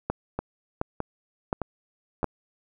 two click trains, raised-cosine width 1 ms, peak -14 / -11 dBFS, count 4 / 4, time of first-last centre 0.39-2.23 / 0.1-2.243 s, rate 1.63 / 1.4 Hz, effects none

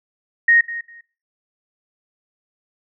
sine tone with echo, 1864.7 Hz, A#6, in tune, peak -10 dBFS, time 0.48-0.61 s, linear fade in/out 5 ms, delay 200 ms, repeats 2, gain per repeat -15 dB, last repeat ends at 1.01 s, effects noise-tail reverb RT60 0.4 s tail -19 dB re dry

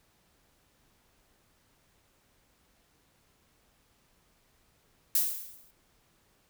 violet noise with exponential decay, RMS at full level -23 dBFS, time 5.15-5.71 s, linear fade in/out 2 ms, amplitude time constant 120 ms, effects pink hiss -68 dBFS RMS until 6.49 s

